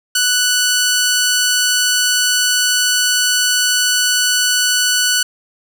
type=tone; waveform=10% pulse; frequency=1483 Hz; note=F#6; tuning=4 cents sharp; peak=-4 dBFS; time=0.15-5.23 s; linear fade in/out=5 ms; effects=none